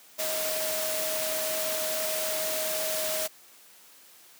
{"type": "tone in noise", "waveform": "sine", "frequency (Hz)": 629, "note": "D#5", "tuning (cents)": 19, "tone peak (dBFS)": -32, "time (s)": [0.18, 3.28], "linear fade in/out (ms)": 20, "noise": "white", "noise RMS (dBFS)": -31, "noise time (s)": [0.18, 3.28], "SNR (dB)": -4, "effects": ["white hiss -54 dBFS RMS until 4.39 s", "high-pass 200 Hz 12 dB/octave"]}